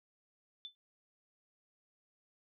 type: tone with exponential decay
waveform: sine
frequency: 3520 Hz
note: A7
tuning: in tune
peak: -39 dBFS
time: 0.65-0.75 s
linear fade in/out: 0 ms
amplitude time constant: 21 ms
effects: none